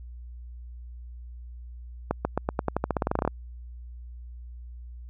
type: accelerating click train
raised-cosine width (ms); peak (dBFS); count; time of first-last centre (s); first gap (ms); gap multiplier
1; -10; 18; 2.11-3.277; 140; 0.9
effects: added 60 Hz sine -39 dBFS peak until 5.09 s